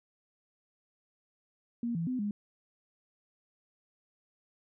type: tone with pitch steps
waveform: sine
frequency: 236 / 166.6 / 254.1 / 206.2 Hz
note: A#3 / E3 / B3 / G#3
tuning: +22 / +19 / +49 / -12 cents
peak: -30 dBFS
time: 1.83-2.31 s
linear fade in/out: 2 ms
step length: 120 ms
effects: none